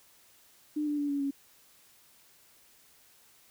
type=tone with pitch steps; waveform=sine; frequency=300 / 294.3 / 288.8 / 283.3 / 278 Hz; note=D4 / D4 / D4 / C#4 / C#4; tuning=+37 / +4 / -29 / +38 / +5 cents; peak=-28 dBFS; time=0.76-1.31 s; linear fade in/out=10 ms; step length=110 ms; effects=white hiss -61 dBFS RMS until 3.5 s